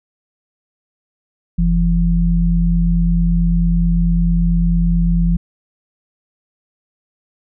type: tone pair together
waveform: sine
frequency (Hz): 45.47 / 170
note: F#1 / F3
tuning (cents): -29 / -46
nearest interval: octave + major seventh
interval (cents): 2283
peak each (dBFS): -14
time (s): 1.58-5.37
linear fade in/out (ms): 10
effects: none